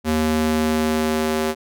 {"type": "tone with high-pass filter sweep", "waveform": "square", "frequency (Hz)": 78, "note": "D#2", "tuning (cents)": 5, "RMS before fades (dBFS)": -20, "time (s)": [0.04, 1.55], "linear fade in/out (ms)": 50, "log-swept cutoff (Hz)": [170, 330], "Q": 1.5, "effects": []}